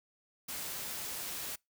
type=noise; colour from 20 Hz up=white; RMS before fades=-40 dBFS; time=0.48-1.56 s; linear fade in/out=10 ms; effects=noise-tail reverb RT60 0.2 s tail -26 dB re dry